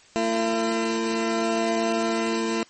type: tone pair together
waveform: 20% pulse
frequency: 226.1 / 338.8 Hz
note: A3 / E4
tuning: +47 / +48 cents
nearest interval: perfect fifth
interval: 701 cents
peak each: -20 dBFS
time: 0.16-2.63 s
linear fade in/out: 0 ms
effects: white hiss -53 dBFS RMS until 2.69 s + MP3 32 kbps